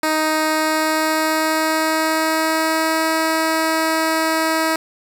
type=tone with pitch glide; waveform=10% pulse; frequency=312.4 to 320.6 Hz; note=D#4 to E4; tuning=+7 to -48 cents; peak=-8 dBFS; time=0.03-4.76 s; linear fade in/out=2 ms; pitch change=+45 cents; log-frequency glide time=0.49-3.07 s; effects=none